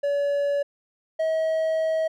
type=tone pair in turn; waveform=triangle; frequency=570 / 639.8 Hz; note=C#5 / D#5; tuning=+48 / +48 cents; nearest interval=major second; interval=200 cents; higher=second; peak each=-19 dBFS; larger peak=neither; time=0.03-0.63 / 1.19-2.08 s; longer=second; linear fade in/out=10 ms; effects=none